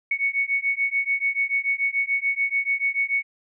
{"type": "beating tone pair", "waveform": "sine", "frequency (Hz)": [2217, 2223.9], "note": ["C#7", "C#7"], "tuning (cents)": [0, 5], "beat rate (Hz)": 6.9, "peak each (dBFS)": [-24, -24], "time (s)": [0.11, 3.23], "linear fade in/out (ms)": 5, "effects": []}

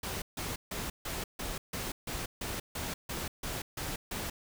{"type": "noise bursts", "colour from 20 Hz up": "pink", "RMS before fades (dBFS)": -37, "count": 13, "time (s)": [0.03, 4.3], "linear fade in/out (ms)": 5, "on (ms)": 190, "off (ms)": 150, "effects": []}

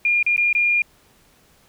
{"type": "tone with dropouts", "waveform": "sine", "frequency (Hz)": 2414, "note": "D7", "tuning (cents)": 47, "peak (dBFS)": -15, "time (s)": [0.05, 0.82], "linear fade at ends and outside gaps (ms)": 2, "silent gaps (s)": [[0.228, 0.264], [0.364, 0.378], [0.529, 0.55]], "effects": ["pink hiss -56 dBFS RMS until 1.68 s"]}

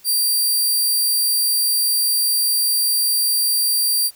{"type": "tone", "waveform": "10% pulse", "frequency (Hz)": 4715, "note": "D8", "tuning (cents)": 6, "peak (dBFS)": -9, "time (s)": [0.04, 4.11], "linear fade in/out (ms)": 50, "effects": ["white hiss -51 dBFS RMS until 4.15 s"]}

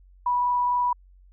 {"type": "tone with frequency modulation", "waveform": "sine", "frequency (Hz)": 980, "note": "B5", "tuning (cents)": -14, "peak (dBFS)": -20, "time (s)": [0.26, 0.93], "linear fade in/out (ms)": 5, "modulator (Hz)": 23.8, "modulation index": 0.33, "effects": ["added 46 Hz sine -50 dBFS peak until 1.32 s"]}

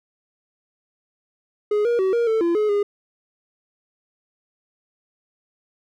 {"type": "tone with pitch steps", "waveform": "triangle", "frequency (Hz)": [418, 474.6, 379.5, 470.4, 444, 340.7, 424.5, 408.5], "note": ["G#4", "A#4", "F#4", "A#4", "A4", "F4", "G#4", "G#4"], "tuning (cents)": [11, 31, 44, 16, 16, -43, 38, -29], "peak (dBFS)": -15, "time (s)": [1.71, 2.83], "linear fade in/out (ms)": 5, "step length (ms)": 140, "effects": []}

